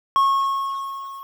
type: tone with level ramp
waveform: triangle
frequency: 1093 Hz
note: C#6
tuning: 25 cents flat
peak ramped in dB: -11 to -32 dBFS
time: 0.16-1.23 s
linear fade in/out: 0 ms
effects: 8-bit